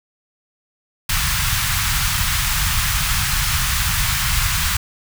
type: band-stop noise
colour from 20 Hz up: pink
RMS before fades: -19 dBFS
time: 1.09-4.77 s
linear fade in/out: 5 ms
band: 140 to 1100 Hz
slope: 24 dB/octave
effects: none